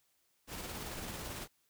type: noise with tremolo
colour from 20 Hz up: pink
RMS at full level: -42 dBFS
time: 0.47-1.48 s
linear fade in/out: 50 ms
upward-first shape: square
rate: 18 Hz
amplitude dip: 25%
effects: white hiss -75 dBFS RMS until 1.69 s